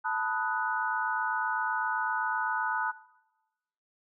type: chord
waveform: sine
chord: B dominant seventh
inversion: third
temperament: equal with one note detuned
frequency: 880 / 987.8 / 1255.3 / 1480 Hz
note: A5 / B5 / D#6 / F#6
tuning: 0 / 0 / +15 / 0 cents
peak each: -32 / -35 / -35 / -32 dBFS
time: 0.04-2.92 s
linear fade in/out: 20 ms
effects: noise-tail reverb RT60 1.0 s tail -18 dB re dry